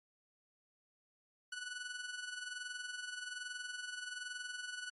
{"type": "tone with amplitude modulation", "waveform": "sawtooth", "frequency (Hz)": 1480, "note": "F#6", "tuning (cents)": 0, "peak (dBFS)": -36, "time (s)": [1.52, 4.9], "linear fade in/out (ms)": 5, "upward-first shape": "sine", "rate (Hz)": 21.2, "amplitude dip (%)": 60, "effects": ["MP3 48 kbps"]}